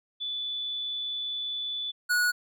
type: tone pair in turn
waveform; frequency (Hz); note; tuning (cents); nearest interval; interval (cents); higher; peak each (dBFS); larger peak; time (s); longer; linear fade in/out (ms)
sine / square; 3475 / 1461.1; A7 / F#6; -22 / -22; octave + minor third; 1500; first; -30 / -23; second; 0.2-1.92 / 2.09-2.32; first; 20
effects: none